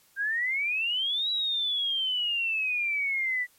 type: exponential two-way sweep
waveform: sine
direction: up then down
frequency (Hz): 1577 to 3929 to 1950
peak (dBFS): -25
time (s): 0.16-3.47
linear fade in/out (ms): 50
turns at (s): 1.3
effects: white hiss -62 dBFS RMS until 3.58 s + MP3 64 kbps